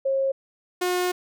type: tone pair in turn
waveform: sine / sawtooth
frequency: 540 / 360.4 Hz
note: C#5 / F#4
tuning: -45 / -45 cents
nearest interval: perfect fifth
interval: 700 cents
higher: first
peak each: -20 / -18 dBFS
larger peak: second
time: 0.05-0.32 / 0.81-1.12 s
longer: second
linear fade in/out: 10 ms
effects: none